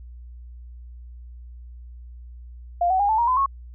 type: tone with pitch steps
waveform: sine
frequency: 698.5 / 753 / 811.7 / 875 / 943.2 / 1016.8 / 1096.1 Hz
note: F5 / F#5 / G#5 / A5 / A#5 / C6 / C#6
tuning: 0 / +30 / -40 / -10 / +20 / -50 / -20 cents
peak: -17 dBFS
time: 2.81-3.461 s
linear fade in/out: 5 ms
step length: 93 ms
effects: added 60 Hz sine -38 dBFS peak until 3.74 s